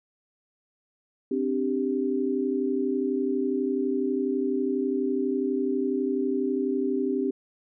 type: chord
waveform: sine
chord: C suspended second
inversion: none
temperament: equal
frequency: 261.6 / 293.7 / 392 Hz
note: C4 / D4 / G4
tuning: 0 / 0 / 0 cents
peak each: -27 / -30 / -27 dBFS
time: 1.31-7.31 s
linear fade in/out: 5 ms
effects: none